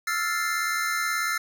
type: chord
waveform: square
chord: F major seventh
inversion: third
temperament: equal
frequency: 1318.5 / 1396.9 / 1760 / 2093 Hz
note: E6 / F6 / A6 / C7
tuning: 0 / 0 / 0 / 0 cents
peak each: -31 dBFS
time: 0.07-1.38 s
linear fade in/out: 5 ms
effects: none